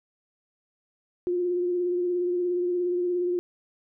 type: tone with vibrato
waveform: sine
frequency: 355.1 Hz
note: F4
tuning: 29 cents sharp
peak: -23 dBFS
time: 1.27-3.39 s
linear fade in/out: 0 ms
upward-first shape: triangle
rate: 17 Hz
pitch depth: 32 cents each way
effects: none